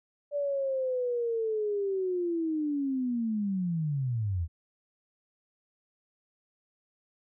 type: linear sweep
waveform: sine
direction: down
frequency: 583 to 77.78 Hz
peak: -27 dBFS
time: 0.31-4.48 s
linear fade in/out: 50 ms
effects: none